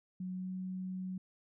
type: tone with pitch glide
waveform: sine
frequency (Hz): 184.1 to 185.81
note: F#3 to F#3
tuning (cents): -8 to +8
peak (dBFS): -37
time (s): 0.2-1.18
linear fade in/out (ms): 5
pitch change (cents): +16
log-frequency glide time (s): 0.33-0.5
effects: none